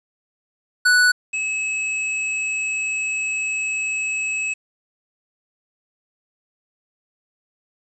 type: tone pair in turn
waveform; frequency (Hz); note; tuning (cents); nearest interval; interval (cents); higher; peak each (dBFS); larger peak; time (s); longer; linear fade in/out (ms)
square; 1480 / 2581; F#6 / E7; 0 / -37; minor seventh; 963; second; -13 / -22; first; 0.85-1.12 / 1.33-4.54; second; 10
effects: resampled to 22050 Hz + 8-bit